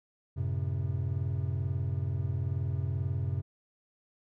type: chord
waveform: triangle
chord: F# diminished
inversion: none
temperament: just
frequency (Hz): 92.5 / 111 / 133.2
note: F#2 / A2 / C3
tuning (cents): 0 / +16 / +31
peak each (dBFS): -30 / -35 / -31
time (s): 0.36-3.42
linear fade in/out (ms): 20
effects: none